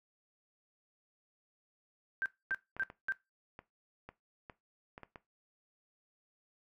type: tone bursts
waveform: sine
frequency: 1568 Hz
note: G6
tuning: in tune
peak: -31 dBFS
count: 4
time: 2.22-3.122 s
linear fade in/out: 0 ms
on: 38 ms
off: 250 ms
type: clicks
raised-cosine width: 0.5 ms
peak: -32 dBFS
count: 10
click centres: 2.514 / 2.766 / 2.823 / 2.901 / 3.591 / 4.09 / 4.498 / 4.979 / 5.033 / 5.158 s
effects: noise-tail reverb RT60 0.2 s tail -17 dB re dry